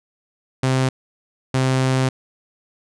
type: tone bursts at uneven times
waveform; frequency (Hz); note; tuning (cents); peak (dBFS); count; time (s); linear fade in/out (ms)
sawtooth; 130.81; C3; 0; -12; 2; 0.63-0.89 / 1.54-2.09; 5
effects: resampled to 22050 Hz